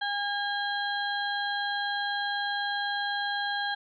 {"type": "harmonic tone", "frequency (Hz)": 812, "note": "G#5", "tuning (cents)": -39, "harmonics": [1, 2, 4, 5], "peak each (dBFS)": [-32, -31, -36, -38], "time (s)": [0.01, 3.75], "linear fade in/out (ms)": 10, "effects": []}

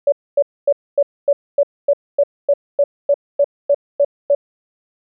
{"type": "tone bursts", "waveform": "sine", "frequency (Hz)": 570, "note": "C#5", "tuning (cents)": 48, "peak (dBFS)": -9, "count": 15, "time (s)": [0.07, 4.35], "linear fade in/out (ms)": 5, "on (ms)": 52, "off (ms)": 250, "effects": []}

